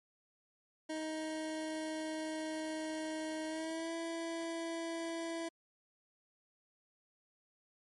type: tone with pitch glide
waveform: 25% pulse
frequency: 313.9 to 331.6 Hz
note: D#4 to E4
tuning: +15 to +10 cents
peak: -34 dBFS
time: 0.89-5.49 s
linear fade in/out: 10 ms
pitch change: +95 cents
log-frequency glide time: 3.47-3.93 s
effects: MP3 48 kbps